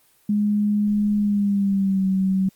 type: tone with pitch glide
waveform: sine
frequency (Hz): 207.7 to 190.46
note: G#3 to G3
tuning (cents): 0 to -50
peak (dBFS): -17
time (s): 0.29-2.49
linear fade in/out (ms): 5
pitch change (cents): -150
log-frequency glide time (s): 1.17-2.06
effects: white hiss -59 dBFS RMS until 2.55 s + Opus 24 kbps